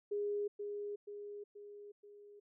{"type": "tone with echo", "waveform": "sine", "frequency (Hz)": 410.9, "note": "G#4", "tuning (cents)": -18, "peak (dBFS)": -34, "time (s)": [0.11, 0.48], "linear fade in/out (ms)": 10, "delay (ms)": 480, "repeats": 4, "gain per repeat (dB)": -5, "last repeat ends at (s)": 2.4, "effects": []}